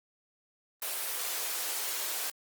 white high-pass noise, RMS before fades -34 dBFS, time 0.82-2.3 s, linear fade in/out 2 ms, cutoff 380 Hz, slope 24 dB/octave, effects Opus 24 kbps

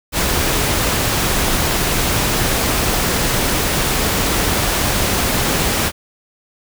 pink noise, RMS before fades -17 dBFS, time 0.12-5.92 s, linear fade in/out 50 ms, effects none

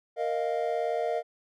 triangle chord, Bb suspended fourth, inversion none, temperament just, 466.2 / 621.6 / 699.2 Hz, Bb4 / Eb5 / F5, 0 / -2 / +2 cents, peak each -29 dBFS, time 0.16-1.23 s, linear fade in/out 50 ms, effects none

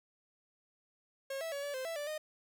45% pulse tone with pitch steps, 543 / 654 / 564 / 574 / 520 / 661 / 585 / 615 Hz, C#5 / E5 / C#5 / D5 / C5 / E5 / D5 / D#5, -36 / -14 / +30 / -40 / -11 / +5 / -7 / -20 cents, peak -37 dBFS, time 1.3-2.18 s, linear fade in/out 5 ms, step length 110 ms, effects none

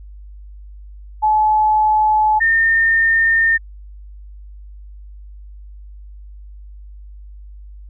sine tone pair in turn, 858 / 1818 Hz, A5 / A#6, -44 / -44 cents, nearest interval octave + minor second, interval 1300 cents, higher second, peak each -11 dBFS, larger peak neither, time 1.22-2.4 / 2.4-3.58 s, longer neither, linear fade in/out 20 ms, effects added 50 Hz sine -34 dBFS peak until 7.89 s

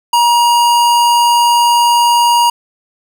square tone, 950 Hz, A#5, 33 cents sharp, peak -8 dBFS, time 0.13-2.5 s, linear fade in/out 5 ms, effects none

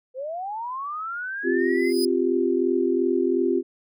sine linear sweep, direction up, 493.9 to 2106 Hz, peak -28 dBFS, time 0.14-1.93 s, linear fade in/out 50 ms
sine chord, C suspended fourth, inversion none, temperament equal, 261.6 / 349.2 / 392 Hz, C4 / F4 / G4, 0 / 0 / 0 cents, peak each -25 / -22 / -24 dBFS, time 1.43-3.63 s, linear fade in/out 50 ms
sawtooth tone with exponential growth, 4978 Hz, D#8, in tune, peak -22 dBFS, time 1.59-2.05 s, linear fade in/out 1 ms, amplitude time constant 98 ms
effects none

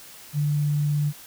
sine tone, 147.2 Hz, D3, 4 cents sharp, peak -20 dBFS, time 0.33-1.13 s, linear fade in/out 50 ms, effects white hiss -45 dBFS RMS until 1.26 s

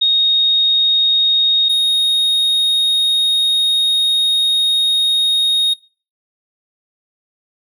sine / triangle tone pair in turn, 3729 / 3729 Hz, A#7 / A#7, 0 / 0 cents, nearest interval unison, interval 0 cents, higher neither, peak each -10 / -10 dBFS, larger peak neither, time 0.01-1.69 / 1.69-5.74 s, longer second, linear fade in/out 10 ms, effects noise-tail reverb RT60 0.4 s tail -24 dB re dry

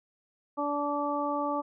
harmonic tone, 289.9 Hz, D4, 22 cents flat, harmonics 1 / 2 / 3 / 4, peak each -33 / -33 / -33 / -33 dBFS, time 0.57-1.62 s, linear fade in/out 20 ms, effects none

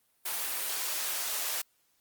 white high-pass noise, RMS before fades -33 dBFS, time 0.25-1.62 s, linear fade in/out 10 ms, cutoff 520 Hz, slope 12 dB/octave, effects white hiss -71 dBFS RMS until 2 s + Opus 32 kbps

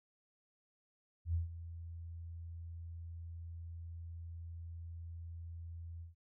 sine tone with ADSR envelope, 83.9 Hz, E2, 31 cents sharp, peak -30 dBFS, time 1.25-6.15 s, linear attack 90 ms, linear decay 140 ms, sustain -14 dB, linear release 140 ms, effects none

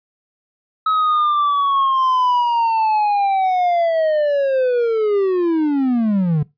triangle linear sweep, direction down, 1285 to 143.4 Hz, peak -12 dBFS, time 0.86-6.43 s, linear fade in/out 5 ms, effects noise-tail reverb RT60 0.2 s tail -20 dB re dry + resampled to 11025 Hz

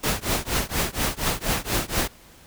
pink noise with tremolo, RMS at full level -21 dBFS, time 0.03-2.08 s, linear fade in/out 10 ms, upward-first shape triangle, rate 4.2 Hz, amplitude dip 100%, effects pink hiss -50 dBFS RMS until 2.46 s

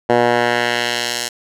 10% pulse tone with band-pass filter sweep, 120.3 Hz, B2, 45 cents flat, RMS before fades -17 dBFS, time 0.09-1.29 s, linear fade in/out 10 ms, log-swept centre 680 to 6800 Hz, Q 0.84, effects none

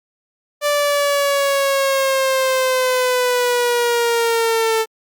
sawtooth linear sweep, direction down, 587.3 to 442.6 Hz, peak -11 dBFS, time 0.61-4.86 s, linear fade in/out 50 ms, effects Opus 48 kbps

